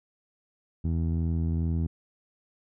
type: tone with low-pass filter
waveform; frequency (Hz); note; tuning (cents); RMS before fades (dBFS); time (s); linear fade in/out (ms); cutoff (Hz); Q
15% pulse; 82.41; E2; 0; -27; 0.84-1.87; 10; 190; 0.54
effects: none